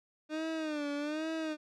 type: tone with vibrato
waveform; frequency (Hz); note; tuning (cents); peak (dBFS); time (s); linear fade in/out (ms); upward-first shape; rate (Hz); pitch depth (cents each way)
30% pulse; 304.4; D#4; -38; -31; 0.29-1.57; 50; sine; 1.2; 100
effects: low-pass 5000 Hz 12 dB/octave